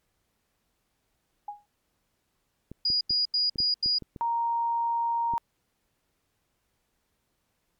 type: tone with exponential decay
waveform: sine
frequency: 825 Hz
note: G#5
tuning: 12 cents flat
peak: -30 dBFS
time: 1.48-1.66 s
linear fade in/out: 5 ms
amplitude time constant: 37 ms
type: clicks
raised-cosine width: 3 ms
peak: -27 dBFS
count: 9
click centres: 2.716 / 2.902 / 3.107 / 3.558 / 3.603 / 3.86 / 4.023 / 4.162 / 5.337 s
type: tone bursts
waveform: sine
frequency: 4889 Hz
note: D#8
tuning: 31 cents flat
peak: -22 dBFS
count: 5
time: 2.85-3.986 s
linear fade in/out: 5 ms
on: 160 ms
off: 84 ms
type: tone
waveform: sine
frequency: 932.3 Hz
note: A#5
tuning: in tune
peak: -24 dBFS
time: 4.21-5.38 s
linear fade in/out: 0 ms
effects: pink hiss -75 dBFS RMS until 7.79 s + MP3 96 kbps